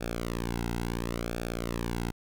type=tone with flanger; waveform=sawtooth; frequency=58.27 Hz; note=A#1; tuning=in tune; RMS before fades=-33 dBFS; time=0-2.12 s; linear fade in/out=20 ms; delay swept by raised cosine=0.99 to 1.72 ms; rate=0.71 Hz; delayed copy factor=-0.85; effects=none